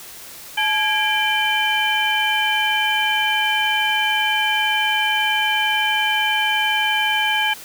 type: tone cluster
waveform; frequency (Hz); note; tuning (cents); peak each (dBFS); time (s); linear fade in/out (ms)
sine; 860 / 1641 / 2363 / 3065; A5 / G#6 / D7 / G7; -40 / -21 / +10 / -40; -22; 0.57-7.54; 10
effects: white hiss -38 dBFS RMS until 7.64 s